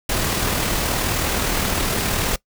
pink noise with amplitude modulation, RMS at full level -20 dBFS, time 0.09-2.36 s, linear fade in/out 5 ms, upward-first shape sine, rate 39.2 Hz, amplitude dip 30%, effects noise-tail reverb RT60 0.1 s tail -21 dB re dry

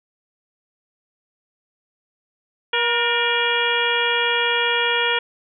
harmonic tone with a mistuned harmonic, 475 Hz, A#4, 33 cents sharp, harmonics 1 / 2 / 3 / 4 / 5 / 6 / 7, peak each -25 / -25 / -25 / -25 / -25 / -25 / -25 dBFS, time 2.73-5.19 s, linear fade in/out 5 ms, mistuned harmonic 4, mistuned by -63 cents, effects none

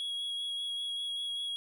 triangle tone with vibrato, 3322 Hz, G#7, in tune, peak -32 dBFS, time 0-1.56 s, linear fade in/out 0 ms, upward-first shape sine, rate 5.1 Hz, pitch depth 13 cents each way, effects none

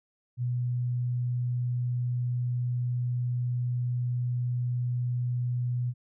sine tone, 122.9 Hz, B2, 8 cents flat, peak -26 dBFS, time 0.37-5.94 s, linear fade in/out 50 ms, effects none

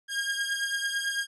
sawtooth beating tone pair, 1619 / 1628 Hz, G#6 / G#6, -45 / -35 cents, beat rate 9 Hz, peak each -26 / -29 dBFS, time 0.08-1.27 s, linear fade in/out 50 ms, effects resampled to 24000 Hz

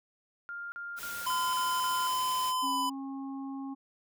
sine tone bursts, 1401 Hz, F6, 5 cents sharp, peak -37 dBFS, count 6, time 0.49-2.07 s, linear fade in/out 0 ms, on 230 ms, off 40 ms
white noise, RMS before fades -42 dBFS, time 0.96-2.54 s, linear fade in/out 50 ms
square tone with pitch glide, 1018 to 1000.5 Hz, C6 to B5, -48 to +22 cents, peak -29 dBFS, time 1.26-2.9 s, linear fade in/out 10 ms, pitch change -30 cents, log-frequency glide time 2.63-2.68 s
harmonic tone, 271.6 Hz, C#4, 35 cents flat, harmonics 1 / 3 / 4, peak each -36 / -47 / -50 dBFS, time 2.62-3.75 s, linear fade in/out 20 ms
effects none

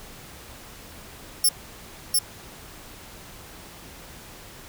5% pulse tone with echo, 5400 Hz, E8, 41 cents sharp, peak -10 dBFS, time 1.44-1.49 s, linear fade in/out 5 ms, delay 700 ms, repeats 1, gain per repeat -2 dB, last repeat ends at 2.19 s, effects pink hiss -44 dBFS RMS until 4.68 s

